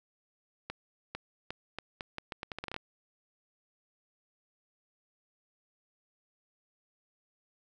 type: accelerating click train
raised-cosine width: 0.3 ms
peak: -21 dBFS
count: 15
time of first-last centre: 0.7-2.764 s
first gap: 450 ms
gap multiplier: 0.79
effects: none